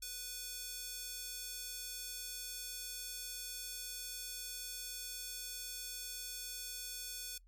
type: tone with high-pass filter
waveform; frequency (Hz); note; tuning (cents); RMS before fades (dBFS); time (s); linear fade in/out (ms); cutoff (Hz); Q
square; 493.9; B4; 0; -45; 0.02-7.38; 5; 5000; 0.8
effects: noise-tail reverb RT60 0.1 s tail -22 dB re dry + added 42 Hz sine -60 dBFS peak until 7.47 s